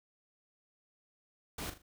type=noise with echo; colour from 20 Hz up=pink; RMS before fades=-40 dBFS; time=1.58-1.7 s; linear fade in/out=5 ms; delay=40 ms; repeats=3; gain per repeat=-9 dB; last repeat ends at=1.82 s; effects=none